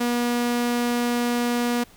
sawtooth tone, 240.7 Hz, B3, 44 cents flat, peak -17 dBFS, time 0-1.84 s, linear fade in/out 10 ms, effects pink hiss -52 dBFS RMS until 1.96 s

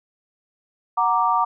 sine chord, Gb augmented, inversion none, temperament equal, 740 / 932.3 / 1174.7 Hz, Gb5 / Bb5 / D6, 0 / 0 / 0 cents, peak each -23 / -20 / -20 dBFS, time 0.97-1.45 s, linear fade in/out 10 ms, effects none

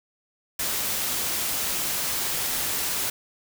white noise, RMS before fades -27 dBFS, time 0.59-3.1 s, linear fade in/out 5 ms, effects none

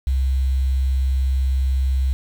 sine tone, 66 Hz, C2, 16 cents sharp, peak -16 dBFS, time 0.07-2.13 s, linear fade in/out 0 ms, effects 7-bit

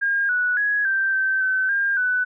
sine tone with pitch steps, 1617 / 1474 / 1668 / 1567 / 1550 / 1528 / 1605 / 1495 Hz, G#6 / F#6 / G#6 / G6 / G6 / G6 / G6 / F#6, -47 / -7 / +7 / -1 / -20 / -45 / +40 / +17 cents, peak -18 dBFS, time 0.01-2.25 s, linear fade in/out 20 ms, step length 280 ms, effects none

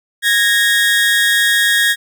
30% pulse tone pair together, 1653.5 / 1856 Hz, G#6 / A#6, -8 / -8 cents, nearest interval major second, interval 200 cents, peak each -11 dBFS, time 0.22-1.96 s, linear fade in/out 50 ms, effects none

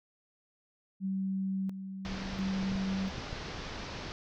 sine tone with tremolo, 191.8 Hz, G3, 37 cents flat, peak -30 dBFS, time 1-3.14 s, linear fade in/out 50 ms, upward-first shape square, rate 0.72 Hz, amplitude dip 60%
pink low-pass noise, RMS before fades -41 dBFS, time 2.05-4.12 s, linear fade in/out 0 ms, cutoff 5800 Hz, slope 48 dB/octave
clicks, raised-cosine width 5 ms, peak -28 dBFS, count 5, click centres 2.63 / 2.72 / 2.755 / 3.182 / 3.329 s
effects none

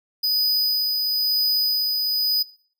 square tone with tremolo, 4978 Hz, D#8, in tune, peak -18 dBFS, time 0.23-2.43 s, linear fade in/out 10 ms, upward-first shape sine, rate 1 Hz, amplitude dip 30%, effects noise-tail reverb RT60 0.6 s tail -23 dB re dry

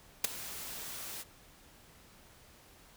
white noise with ADSR envelope, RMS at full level -24 dBFS, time 0.24-1.24 s, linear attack 6 ms, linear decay 9 ms, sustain -19 dB, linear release 29 ms, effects pink hiss -59 dBFS RMS until 2.96 s

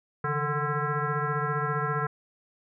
sine tone with frequency modulation, 740 Hz, F#5, in tune, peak -25 dBFS, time 0.24-2.07 s, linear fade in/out 5 ms, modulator 299 Hz, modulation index 2.9, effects none

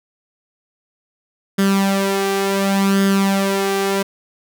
sawtooth tone with flanger, 196 Hz, G3, in tune, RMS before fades -17 dBFS, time 1.58-4.03 s, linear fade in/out 10 ms, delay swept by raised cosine 0.6 to 2.5 ms, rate 0.69 Hz, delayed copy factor +0.65, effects none

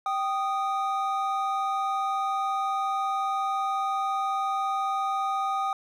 triangle tone pair together, 780 / 1238.2 Hz, G5 / D#6, -9 / -9 cents, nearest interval minor sixth, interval 800 cents, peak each -26 dBFS, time 0.06-5.73 s, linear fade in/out 2 ms, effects none

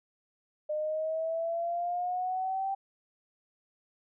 sine exponential sweep, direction up, 604 to 784 Hz, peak -29 dBFS, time 0.69-2.75 s, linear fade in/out 10 ms, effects none

